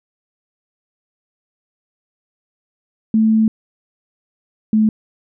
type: tone pair in turn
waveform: sine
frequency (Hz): 220 / 216.7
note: A3 / A3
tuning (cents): 0 / -26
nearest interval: unison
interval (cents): 26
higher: first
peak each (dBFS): -10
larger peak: neither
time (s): 3.14-3.48 / 4.73-4.89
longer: first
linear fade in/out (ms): 2
effects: none